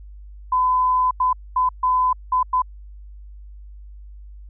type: tone bursts at uneven times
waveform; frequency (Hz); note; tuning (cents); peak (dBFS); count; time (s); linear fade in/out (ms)
sine; 1011; B5; +40; -15; 6; 0.52-1.11 / 1.2-1.33 / 1.56-1.69 / 1.83-2.13 / 2.32-2.43 / 2.53-2.62; 5
effects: added 50 Hz sine -37 dBFS peak until 4.49 s